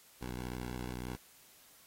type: tone with vibrato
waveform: 10% pulse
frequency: 61.74 Hz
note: B1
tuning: in tune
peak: -31 dBFS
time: 0.21-1.16 s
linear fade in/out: 10 ms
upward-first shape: sine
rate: 6.1 Hz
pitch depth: 14 cents each way
effects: white hiss -61 dBFS RMS until 1.86 s + AAC 48 kbps